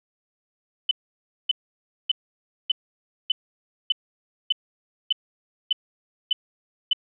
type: tone bursts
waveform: sine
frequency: 3011 Hz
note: F#7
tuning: 30 cents sharp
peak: -16 dBFS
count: 11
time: 0.89-6.932 s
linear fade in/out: 5 ms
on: 22 ms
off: 580 ms
effects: none